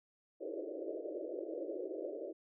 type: band-pass noise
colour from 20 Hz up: pink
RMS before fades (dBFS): -42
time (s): 0.4-2.33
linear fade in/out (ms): 20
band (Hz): 310 to 620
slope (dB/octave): 96
effects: none